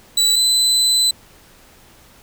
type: tone pair in turn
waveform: 30% pulse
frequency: 3951 / 4020 Hz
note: B7 / B7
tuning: 0 / +30 cents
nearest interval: unison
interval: 30 cents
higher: second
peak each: -10 dBFS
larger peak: neither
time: 0.17-0.36 / 0.36-1.11 s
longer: second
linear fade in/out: 5 ms
effects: pink hiss -48 dBFS RMS until 2.22 s